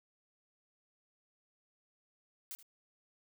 blue noise with echo, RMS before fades -44 dBFS, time 2.51-2.55 s, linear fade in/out 0 ms, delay 77 ms, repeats 1, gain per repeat -15 dB, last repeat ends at 2.627 s, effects none

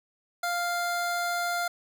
square tone pair together, 698.5 / 1396.9 Hz, F5 / F6, 0 / 0 cents, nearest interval octave, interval 1200 cents, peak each -30 / -31 dBFS, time 0.43-1.68 s, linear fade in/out 5 ms, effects none

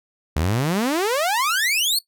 sawtooth exponential sweep, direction up, 70.8 to 4528 Hz, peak -15 dBFS, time 0.36-1.99 s, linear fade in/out 5 ms, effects noise-tail reverb RT60 0.1 s tail -18 dB re dry

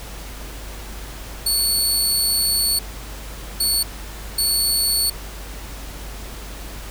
20% pulse tone bursts at uneven times, 4435 Hz, C#8, in tune, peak -11 dBFS, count 3, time 1.46-2.79 / 3.6-3.83 / 4.38-5.1 s, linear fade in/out 5 ms, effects added 50 Hz sine -33 dBFS peak until 6.9 s + pink hiss -37 dBFS RMS until 6.9 s

